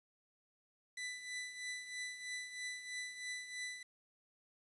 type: tone with tremolo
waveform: sawtooth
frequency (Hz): 1991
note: B6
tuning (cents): +14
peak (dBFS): -36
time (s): 0.97-3.83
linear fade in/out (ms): 5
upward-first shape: triangle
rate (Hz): 3.1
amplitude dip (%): 70
effects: resampled to 24000 Hz + 11-bit